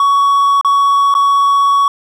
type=tone with dropouts; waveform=triangle; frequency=1121 Hz; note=C#6; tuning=19 cents sharp; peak=-6 dBFS; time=0-1.88 s; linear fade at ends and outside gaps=2 ms; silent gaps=0.612-0.647 / 1.141-1.15 s; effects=none